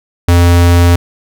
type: tone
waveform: square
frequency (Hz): 86.8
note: F2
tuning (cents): -10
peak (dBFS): -5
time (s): 0.28-0.96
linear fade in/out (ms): 5
effects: none